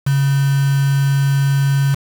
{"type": "tone with quantisation", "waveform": "sine", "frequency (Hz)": 138.6, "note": "C#3", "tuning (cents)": 0, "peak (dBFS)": -12, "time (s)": [0.06, 1.95], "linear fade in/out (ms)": 10, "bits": 4, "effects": []}